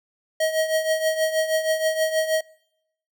square tone with tremolo, 634 Hz, D#5, 32 cents sharp, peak -18 dBFS, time 0.4-2.41 s, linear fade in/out 5 ms, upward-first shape triangle, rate 6.3 Hz, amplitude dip 75%, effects noise-tail reverb RT60 0.8 s tail -24 dB re dry

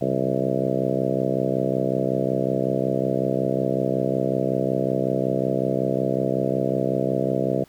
harmonic tone with a mistuned harmonic, 65.41 Hz, C2, in tune, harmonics 2 / 3 / 4 / 5 / 6 / 7 / 8 / 9 / 10, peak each -29 / -29 / -29 / -29 / -29 / -29 / -29 / -29 / -29 dBFS, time 0.01-7.64 s, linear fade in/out 5 ms, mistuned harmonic 2, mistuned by +74 cents, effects pink hiss -55 dBFS RMS until 7.68 s

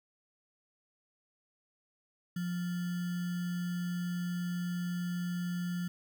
sine tone with sample-and-hold, 176.5 Hz, F3, 19 cents sharp, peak -32 dBFS, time 2.36-5.88 s, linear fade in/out 5 ms, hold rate 1575 Hz, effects none

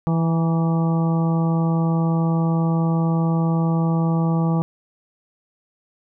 harmonic tone with a mistuned harmonic, 164.81 Hz, E3, in tune, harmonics 1 / 2 / 3 / 4 / 5 / 6 / 7, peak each -17 / -28 / -31 / -34 / -31 / -37 / -34 dBFS, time 0.07-4.62 s, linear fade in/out 0 ms, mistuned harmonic 6, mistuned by -59 cents, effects none

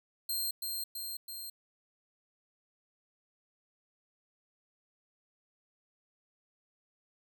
10% pulse tone with echo, 4186 Hz, C8, in tune, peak -25 dBFS, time 0.29-0.51 s, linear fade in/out 5 ms, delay 330 ms, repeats 3, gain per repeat -3 dB, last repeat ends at 1.5 s, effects none

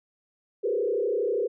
sine tone with frequency modulation, 442.4 Hz, A4, 9 cents sharp, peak -23 dBFS, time 0.63-1.48 s, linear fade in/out 20 ms, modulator 32.4 Hz, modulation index 1.9, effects none

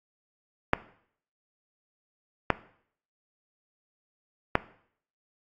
clicks, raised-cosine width 0.5 ms, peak -4 dBFS, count 3, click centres 0.734 / 2.503 / 4.554 s, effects noise-tail reverb RT60 0.6 s tail -17 dB re dry + AAC 64 kbps

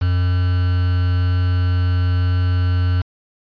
triangle tone with quantisation, 89.9 Hz, F#2, 49 cents flat, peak -12 dBFS, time 0.01-3.02 s, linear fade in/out 10 ms, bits 5, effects resampled to 11025 Hz

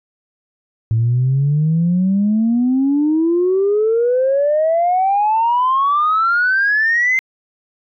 sine exponential sweep, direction up, 110 to 2093 Hz, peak -11 dBFS, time 0.91-7.19 s, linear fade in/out 0 ms, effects tanh soft clip ceiling -8 dBFS

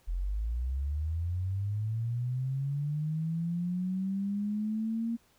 sine linear sweep, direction up, 41 to 233.3 Hz, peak -29 dBFS, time 0.07-5.17 s, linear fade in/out 20 ms, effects pink hiss -66 dBFS RMS until 5.38 s

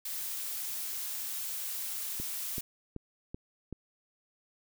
blue noise, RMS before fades -37 dBFS, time 0.05-2.61 s, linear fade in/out 5 ms
click train, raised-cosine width 3 ms, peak -26 dBFS, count 5, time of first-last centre 2.2-3.727 s, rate 2.62 Hz
effects none

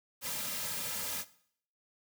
white noise with comb filter, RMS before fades -37 dBFS, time 0.21-1.25 s, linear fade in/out 50 ms, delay 2.7 ms, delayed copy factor -0.85, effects noise-tail reverb RT60 0.6 s tail -17 dB re dry

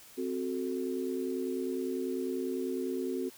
sine chord, F# diminished, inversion second, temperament equal, 261.6 / 370 / 440 Hz, C4 / F#4 / A4, 0 / 0 / 0 cents, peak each -35 / -34 / -39 dBFS, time 0.17-3.3 s, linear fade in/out 20 ms, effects white hiss -54 dBFS RMS until 3.37 s

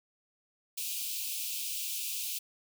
white high-pass noise, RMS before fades -36 dBFS, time 0.77-2.39 s, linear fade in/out 10 ms, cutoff 2400 Hz, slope 96 dB/octave, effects none

